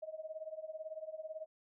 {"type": "tone with tremolo", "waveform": "sine", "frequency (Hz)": 630, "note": "D#5", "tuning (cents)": 21, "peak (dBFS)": -38, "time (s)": [0.02, 1.46], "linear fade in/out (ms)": 10, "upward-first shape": "triangle", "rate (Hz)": 18, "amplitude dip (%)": 95, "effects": []}